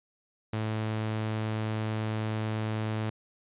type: tone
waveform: sawtooth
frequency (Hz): 109.1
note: A2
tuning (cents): -14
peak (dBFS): -25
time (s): 0.53-3.1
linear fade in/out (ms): 5
effects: resampled to 8000 Hz